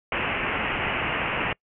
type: low-pass noise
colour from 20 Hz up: white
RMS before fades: -27 dBFS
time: 0.12-1.53 s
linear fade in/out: 2 ms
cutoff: 2900 Hz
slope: 96 dB/octave
effects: noise-tail reverb RT60 0.1 s tail -26 dB re dry